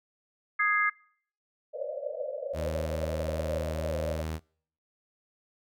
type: chord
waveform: sine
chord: Ab major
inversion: second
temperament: equal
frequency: 1244.5 / 1661.2 / 2093 Hz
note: Eb6 / Ab6 / C7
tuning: 0 / 0 / 0 cents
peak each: -28 / -27 / -27 dBFS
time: 0.59-0.9 s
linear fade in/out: 10 ms
type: band-pass noise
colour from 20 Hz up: white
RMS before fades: -35 dBFS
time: 1.73-4.23 s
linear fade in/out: 20 ms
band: 510 to 610 Hz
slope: 96 dB/octave
type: tone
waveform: sawtooth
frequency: 79.2 Hz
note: D#2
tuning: 31 cents sharp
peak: -28 dBFS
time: 2.53-4.4 s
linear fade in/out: 50 ms
effects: noise-tail reverb RT60 0.6 s tail -26 dB re dry